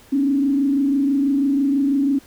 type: tone with frequency modulation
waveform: sine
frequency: 277.2 Hz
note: C#4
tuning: in tune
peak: -15 dBFS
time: 0.12-2.19 s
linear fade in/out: 10 ms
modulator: 26.1 Hz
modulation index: 0.63
effects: pink hiss -49 dBFS RMS until 2.26 s